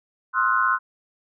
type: tone cluster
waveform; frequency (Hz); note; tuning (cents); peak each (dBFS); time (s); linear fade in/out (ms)
sine; 1052 / 1268 / 1366 / 1481; C6 / D#6 / F6 / F#6; +9 / +32 / -39 / +1; -22 / -25 / -25 / -22; 0.33-0.79; 50
effects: none